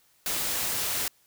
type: noise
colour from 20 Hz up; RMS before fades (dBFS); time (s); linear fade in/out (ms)
white; -29; 0.26-1.08; 2
effects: white hiss -64 dBFS RMS until 1.26 s